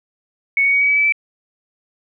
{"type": "tone with pitch steps", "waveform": "sine", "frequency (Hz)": [2217, 2234, 2251, 2268, 2285, 2302, 2319], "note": ["C#7", "C#7", "C#7", "C#7", "D7", "D7", "D7"], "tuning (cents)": [0, 13, 26, 39, -48, -35, -22], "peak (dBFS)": -12, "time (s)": [0.57, 1.123], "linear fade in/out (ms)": 2, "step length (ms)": 79, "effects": []}